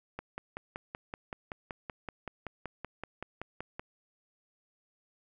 click train, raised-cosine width 0.5 ms, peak -23 dBFS, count 20, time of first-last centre 0.19-3.795 s, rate 5.27 Hz, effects none

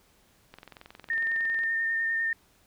click train, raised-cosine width 0.3 ms, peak -29 dBFS, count 25, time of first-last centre 0.54-1.636 s, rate 21.9 Hz
sine tone with vibrato, 1820 Hz, A#6, 42 cents flat, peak -25 dBFS, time 1.1-2.33 s, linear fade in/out 2 ms, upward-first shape square, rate 10 Hz, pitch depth 14 cents each way
effects pink hiss -63 dBFS RMS until 2.66 s

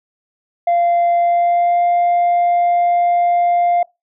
sine tone with pitch glide, 692 to 699.6 Hz, F5 to F5, -16 to +3 cents, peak -9 dBFS, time 0.67-3.83 s, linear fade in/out 5 ms, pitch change +19 cents, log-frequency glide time 1.18-1.83 s, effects noise-tail reverb RT60 0.2 s tail -24 dB re dry + tanh soft clip ceiling -10 dBFS

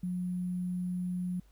sine tone with sample-and-hold, 180 Hz, F#3, 47 cents flat, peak -31 dBFS, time 0.03-1.4 s, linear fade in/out 5 ms, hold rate 11025 Hz, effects added 50 Hz sine -59 dBFS peak until 1.51 s + pink hiss -70 dBFS RMS until 1.51 s

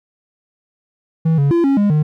triangle tone with pitch steps, 161.9 / 140.8 / 340.5 / 274.8 / 204.5 / 152 Hz, E3 / C#3 / F4 / C#4 / G#3 / D#3, -31 / +27 / -44 / -15 / -26 / -40 cents, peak -9 dBFS, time 1.25-2.03 s, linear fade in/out 10 ms, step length 130 ms, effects none

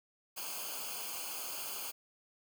white noise with comb filter, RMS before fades -41 dBFS, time 0.36-1.92 s, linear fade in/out 20 ms, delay 0.53 ms, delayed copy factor -0.85, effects none

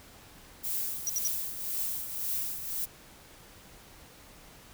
violet noise with tremolo, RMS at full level -31 dBFS, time 0.63-2.86 s, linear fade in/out 20 ms, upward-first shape triangle, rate 1.9 Hz, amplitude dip 65%
sine tone bursts, 5800 Hz, F#8, 35 cents flat, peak -27 dBFS, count 3, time 1.07-1.274 s, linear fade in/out 0 ms, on 24 ms, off 66 ms
effects pink hiss -53 dBFS RMS until 4.73 s

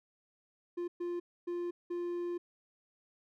triangle tone bursts at uneven times, 349.2 Hz, F4, in tune, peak -32 dBFS, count 4, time 0.77-0.88 / 1-1.2 / 1.47-1.71 / 1.9-2.38 s, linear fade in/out 10 ms, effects none

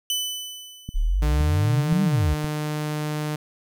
sawtooth tone with exponential decay, 3000 Hz, F#7, 23 cents sharp, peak -18 dBFS, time 0.1-1.35 s, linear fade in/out 1 ms, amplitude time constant 270 ms
click train, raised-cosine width 5 ms, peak -19 dBFS, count 4, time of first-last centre 0.89-2.444 s, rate 1.93 Hz
sine exponential two-way sweep, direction up then down, 33.08 to 200.7 to 62.6 Hz, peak -18 dBFS, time 0.94-2.35 s, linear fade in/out 20 ms, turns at 2.03 s
sawtooth tone with pitch glide, 150.2 to 151.24 Hz, D3 to D#3, +39 to -49 cents, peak -21 dBFS, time 1.22-3.36 s, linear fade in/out 5 ms, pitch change +12 cents, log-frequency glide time 1.59-2.4 s
effects none

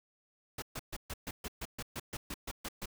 pink noise bursts, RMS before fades -40 dBFS, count 14, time 0.58-2.858 s, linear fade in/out 5 ms, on 42 ms, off 130 ms, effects none

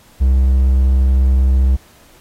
triangle tone, 65.41 Hz, C2, in tune, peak -7 dBFS, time 0.2-1.77 s, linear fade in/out 20 ms, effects pink hiss -48 dBFS RMS until 2.2 s + AAC 48 kbps

